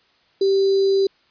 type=tone with sample-and-hold; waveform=sine; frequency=390.3 Hz; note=G4; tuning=8 cents flat; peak=-14 dBFS; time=0.41-1.07 s; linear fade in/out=5 ms; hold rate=4410 Hz; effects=white hiss -59 dBFS RMS until 1.3 s + resampled to 11025 Hz